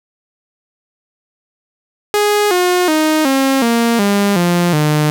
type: tone with pitch steps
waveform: sawtooth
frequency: 415.3 / 359.5 / 311.1 / 269.3 / 233.1 / 201.7 / 174.61 / 151.13 Hz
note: G#4 / F#4 / D#4 / C#4 / A#3 / G3 / F3 / D3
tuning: 0 / -50 / 0 / -50 / 0 / +50 / 0 / +50 cents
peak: -7 dBFS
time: 2.14-5.1 s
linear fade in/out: 0 ms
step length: 370 ms
effects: none